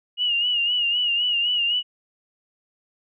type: tone with vibrato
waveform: sine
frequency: 2873 Hz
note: F7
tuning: 48 cents sharp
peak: -19 dBFS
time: 0.17-1.83 s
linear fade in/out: 50 ms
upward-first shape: sine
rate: 3.9 Hz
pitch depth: 59 cents each way
effects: none